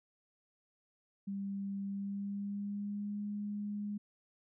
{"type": "tone with pitch glide", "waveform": "sine", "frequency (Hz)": [197.8, 206.2], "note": ["G3", "G#3"], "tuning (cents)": [16, -12], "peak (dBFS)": -36, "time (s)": [1.27, 3.98], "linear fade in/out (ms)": 10, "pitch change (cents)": 72, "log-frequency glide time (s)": [1.86, 3.22], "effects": []}